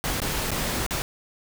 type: noise with dropouts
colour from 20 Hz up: pink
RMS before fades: -27 dBFS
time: 0.04-1.02 s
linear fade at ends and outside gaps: 0 ms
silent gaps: 0.202-0.218 / 0.506-0.516 / 0.864-0.908 s
effects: none